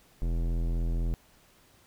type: tone with tanh clipping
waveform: sine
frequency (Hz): 42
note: E1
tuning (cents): +33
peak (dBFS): -28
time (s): 0.22-1.14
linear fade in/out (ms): 0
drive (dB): 18
effects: pink hiss -61 dBFS RMS until 1.86 s